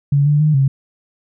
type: tone with pitch steps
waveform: sine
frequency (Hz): 141.9 / 147.4 / 152.9 / 136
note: C#3 / D3 / D#3 / C#3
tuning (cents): +41 / +7 / -30 / -33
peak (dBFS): -10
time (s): 0.12-0.68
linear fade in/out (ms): 5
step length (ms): 140
effects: none